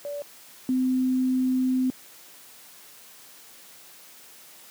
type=tone pair in turn; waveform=sine; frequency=577 / 257 Hz; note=D5 / C4; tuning=-31 / -31 cents; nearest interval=octave + major second; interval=1400 cents; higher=first; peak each=-30 / -20 dBFS; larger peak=second; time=0.05-0.22 / 0.69-1.9 s; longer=second; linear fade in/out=0 ms; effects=white hiss -49 dBFS RMS until 4.7 s + high-pass 150 Hz 12 dB/octave